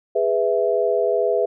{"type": "chord", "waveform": "sine", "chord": "E major", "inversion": "first", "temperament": "just", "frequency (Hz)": [412, 494.4, 659.3], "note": ["G#4", "B4", "E5"], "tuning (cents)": [-14, 2, 0], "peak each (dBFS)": -21, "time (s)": [0.15, 1.46], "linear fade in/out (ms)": 10, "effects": []}